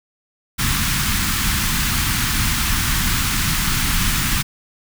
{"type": "band-stop noise", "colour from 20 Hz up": "pink", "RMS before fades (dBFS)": -19, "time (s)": [0.58, 4.43], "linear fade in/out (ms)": 20, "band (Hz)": [250, 1100], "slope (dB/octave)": 24, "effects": []}